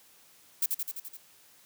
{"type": "noise with echo", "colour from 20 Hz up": "violet", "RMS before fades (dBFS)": -26, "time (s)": [0.62, 0.66], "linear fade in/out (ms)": 5, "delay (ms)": 85, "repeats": 6, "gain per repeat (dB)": -3, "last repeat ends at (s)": 1.17, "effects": ["white hiss -59 dBFS RMS until 1.65 s", "high-pass 80 Hz 12 dB/octave"]}